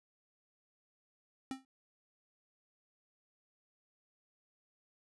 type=tone with exponential decay; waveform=square; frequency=264.8 Hz; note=C4; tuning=21 cents sharp; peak=-35 dBFS; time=1.51-1.65 s; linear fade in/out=1 ms; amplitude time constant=30 ms; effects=resampled to 24000 Hz